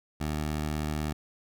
15% pulse tone, 76 Hz, D#2, 40 cents flat, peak -23 dBFS, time 0.2-1.13 s, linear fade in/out 10 ms, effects none

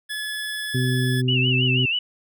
25% pulse tone, 1711 Hz, A6, 49 cents flat, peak -23 dBFS, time 0.09-1.22 s, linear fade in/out 20 ms
harmonic tone, 127.1 Hz, C3, 50 cents flat, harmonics 1 / 2 / 3, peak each -20 / -26 / -30 dBFS, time 0.74-1.86 s, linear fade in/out 10 ms
sine tone with vibrato, 2794 Hz, F7, in tune, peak -20 dBFS, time 1.28-1.99 s, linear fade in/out 5 ms, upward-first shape sine, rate 6.2 Hz, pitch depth 110 cents each way
effects none

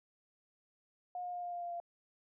sine tone with pitch steps, 718 / 713.5 / 708.9 / 704.4 / 700 / 695.5 / 691.1 Hz, F5 / F5 / F5 / F5 / F5 / F5 / F5, +48 / +37 / +26 / +15 / +4 / -7 / -18 cents, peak -38 dBFS, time 1.15-1.801 s, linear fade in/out 2 ms, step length 93 ms, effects none

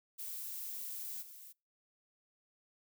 violet noise with level steps, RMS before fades -43 / -53 dBFS, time 0.18-1.53 s, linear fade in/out 20 ms, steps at 1.21 s, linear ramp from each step 20 ms, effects noise-tail reverb RT60 0.3 s tail -26 dB re dry

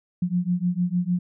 sine beating tone pair, 174.61 / 181.21 Hz, F3 / F#3, 0 / -36 cents, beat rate 6.6 Hz, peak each -24 dBFS, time 0.22-1.19 s, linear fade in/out 5 ms, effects none

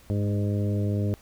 harmonic tone with a mistuned harmonic, 102.3 Hz, G#2, 26 cents flat, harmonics 1 / 2 / 3 / 4 / 5 / 6, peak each -24 / -30 / -34 / -36 / -38 / -40 dBFS, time 0.1-1.14 s, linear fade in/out 0 ms, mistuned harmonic 2, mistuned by +20 cents, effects added 60 Hz sine -55 dBFS peak until 1.21 s + pink hiss -55 dBFS RMS until 1.21 s

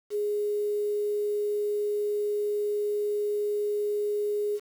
sine tone with quantisation, 415.3 Hz, G#4, in tune, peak -25 dBFS, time 0.1-4.6 s, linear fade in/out 50 ms, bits 8, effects none

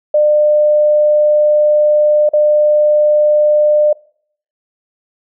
sine tone with dropouts, 600 Hz, D5, 37 cents sharp, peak -7 dBFS, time 0.14-3.93 s, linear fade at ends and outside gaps 5 ms, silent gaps 2.291-2.334 s, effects noise-tail reverb RT60 0.6 s tail -24 dB re dry

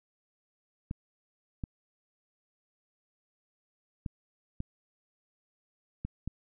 clicks, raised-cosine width 5 ms, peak -22 dBFS, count 6, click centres 0.911 / 1.638 / 4.062 / 4.604 / 6.05 / 6.276 s, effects none

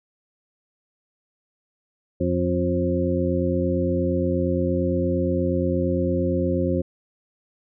harmonic tone with a mistuned harmonic, 88.6 Hz, F2, 25 cents sharp, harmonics 1 / 2 / 3 / 4 / 6, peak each -26 / -26 / -26 / -26 / -26 dBFS, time 2.2-6.82 s, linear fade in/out 10 ms, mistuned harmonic 1, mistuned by -17 cents, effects none

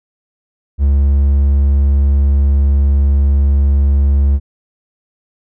triangle tone, 69.9 Hz, C#2, 15 cents sharp, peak -6 dBFS, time 0.78-4.4 s, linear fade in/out 50 ms, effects none

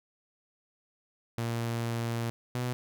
sawtooth tone pair in turn, 116.54 / 123.47 Hz, A#2 / B2, 0 / 0 cents, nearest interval minor second, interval 100 cents, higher second, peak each -26 dBFS, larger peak neither, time 1.38-2.3 / 2.55-2.73 s, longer first, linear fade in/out 0 ms, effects none

